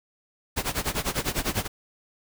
pink noise with tremolo, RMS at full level -25 dBFS, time 0.56-1.68 s, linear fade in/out 20 ms, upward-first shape sine, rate 10 Hz, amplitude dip 90%, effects none

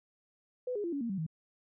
sine tone with pitch steps, 500 / 413.2 / 341.5 / 282.2 / 233.3 / 192.78 / 159.32 Hz, B4 / G#4 / F4 / C#4 / A#3 / G3 / D#3, +21 / -9 / -39 / +31 / +2 / -29 / +41 cents, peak -32 dBFS, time 0.67-1.265 s, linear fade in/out 5 ms, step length 85 ms, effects none

